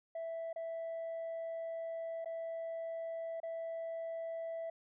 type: tone with dropouts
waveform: sine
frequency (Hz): 659.3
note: E5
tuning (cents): 0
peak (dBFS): -36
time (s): 0.15-4.7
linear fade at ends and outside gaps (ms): 5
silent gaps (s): 0.53-0.56 / 2.246-2.257 / 3.402-3.431
effects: tanh soft clip ceiling -37 dBFS